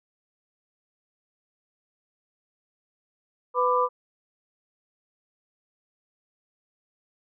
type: tone cluster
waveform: sine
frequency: 498 / 998 / 1184 Hz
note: B4 / B5 / D6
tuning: +14 / +18 / +14 cents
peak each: -24 dBFS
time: 3.54-3.89 s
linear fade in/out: 50 ms
effects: none